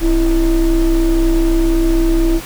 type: ring-modulated tone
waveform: triangle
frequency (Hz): 150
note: D3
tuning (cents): +37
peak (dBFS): -5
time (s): 0-2.41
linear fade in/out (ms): 50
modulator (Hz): 182
effects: pink hiss -30 dBFS RMS until 2.45 s